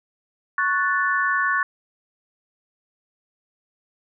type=chord; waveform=sine; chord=F# minor; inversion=second; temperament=equal with one note detuned; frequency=1108.7 / 1480 / 1754.9 Hz; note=C#6 / F#6 / A6; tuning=0 / 0 / -5 cents; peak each=-23 dBFS; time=0.58-1.63 s; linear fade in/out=2 ms; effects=none